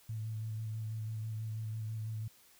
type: tone with vibrato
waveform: sine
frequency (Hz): 110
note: A2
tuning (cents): 0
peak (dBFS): -36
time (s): 0.09-2.28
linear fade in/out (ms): 5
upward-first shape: square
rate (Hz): 6.1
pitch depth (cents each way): 18
effects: white hiss -63 dBFS RMS until 2.59 s